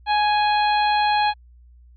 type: harmonic tone with a mistuned harmonic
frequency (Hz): 830.6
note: G#5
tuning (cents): 0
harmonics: 1 / 2 / 3 / 4 / 5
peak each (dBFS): -17 / -27 / -29 / -31 / -30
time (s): 0.06-1.34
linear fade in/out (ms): 50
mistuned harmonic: 1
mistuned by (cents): +17
effects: added 60 Hz sine -46 dBFS peak until 1.96 s